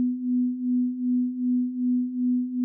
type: beating tone pair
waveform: sine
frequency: 246.9 / 249.5 Hz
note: B3 / B3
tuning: 0 / +18 cents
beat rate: 2.6 Hz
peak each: -28 / -23 dBFS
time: 0-2.64 s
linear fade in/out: 0 ms
effects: none